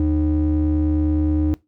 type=ring-modulated tone; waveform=triangle; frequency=113.4 Hz; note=A#2; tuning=47 cents flat; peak=-11 dBFS; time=0-1.54 s; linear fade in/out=0 ms; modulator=192 Hz; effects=noise-tail reverb RT60 0.2 s tail -20 dB re dry